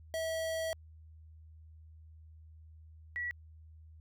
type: tone pair in turn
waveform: square / sine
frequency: 648 / 1937.6 Hz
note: E5 / B6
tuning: -30 / -34 cents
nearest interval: octave + perfect fifth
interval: 1896 cents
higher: second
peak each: -34 / -34 dBFS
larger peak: neither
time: 0.14-0.73 / 3.16-3.31 s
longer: first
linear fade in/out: 0 ms
effects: added 79 Hz sine -52 dBFS peak until 4 s